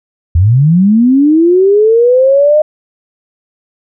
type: linear sweep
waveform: sine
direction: up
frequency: 78 to 617 Hz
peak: -4 dBFS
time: 0.35-2.62 s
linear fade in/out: 5 ms
effects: none